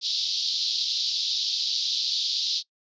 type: band-pass noise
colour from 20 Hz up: pink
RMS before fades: -27 dBFS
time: 0.01-2.63 s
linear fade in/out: 50 ms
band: 3600 to 5100 Hz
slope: 48 dB/octave
effects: noise-tail reverb RT60 0.1 s tail -22 dB re dry + resampled to 16000 Hz